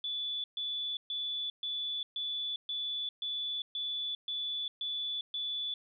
sine tone bursts, 3461 Hz, A7, 29 cents flat, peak -33 dBFS, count 11, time 0.04-5.74 s, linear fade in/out 2 ms, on 400 ms, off 130 ms, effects none

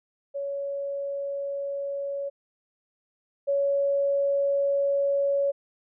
sine tone pair in turn, 560 / 560 Hz, C#5 / C#5, +18 / +18 cents, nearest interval unison, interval 0 cents, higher neither, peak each -28 / -21 dBFS, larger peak second, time 0.34-2.3 / 3.47-5.52 s, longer second, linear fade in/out 20 ms, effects none

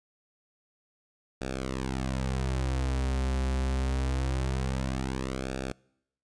sawtooth tone with flanger, 65.41 Hz, C2, in tune, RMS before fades -30 dBFS, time 1.41-5.72 s, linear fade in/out 0 ms, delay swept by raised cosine 0.97 to 6.47 ms, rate 0.24 Hz, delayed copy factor -0.9, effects noise-tail reverb RT60 0.8 s tail -26 dB re dry + resampled to 22050 Hz

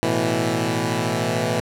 10% pulse chord, A suspended second, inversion none, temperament equal, 110 / 123.47 / 164.81 Hz, A2 / B2 / E3, 0 / 0 / 0 cents, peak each -16 dBFS, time 0.03-1.6 s, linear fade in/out 0 ms, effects low-pass 11000 Hz 12 dB/octave + 8-bit

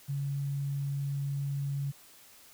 sine tone, 140 Hz, C#3, 18 cents sharp, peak -30 dBFS, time 0.08-1.92 s, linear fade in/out 20 ms, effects white hiss -56 dBFS RMS until 2.53 s

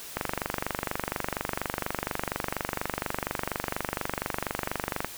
click train, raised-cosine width 0.5 ms, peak -12 dBFS, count 119, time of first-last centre 0.17-5.046 s, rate 24.2 Hz, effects white hiss -42 dBFS RMS until 5.17 s

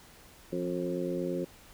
harmonic tone with a mistuned harmonic, 89 Hz, F2, 33 cents sharp, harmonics 2 / 3 / 4 / 5 / 6, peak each -36 / -37 / -34 / -40 / -37 dBFS, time 0.52-1.45 s, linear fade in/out 10 ms, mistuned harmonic 2, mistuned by -40 cents, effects pink hiss -55 dBFS RMS until 1.73 s

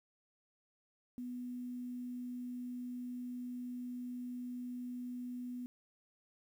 sine tone with quantisation, 246.9 Hz, B3, in tune, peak -40 dBFS, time 1.18-5.66 s, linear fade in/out 0 ms, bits 11, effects none

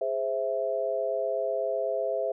sine chord, Ab augmented, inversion none, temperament equal, 415.3 / 523.3 / 659.3 Hz, Ab4 / C5 / E5, 0 / 0 / 0 cents, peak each -33 / -30 / -29 dBFS, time 0.01-2.32 s, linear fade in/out 5 ms, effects none

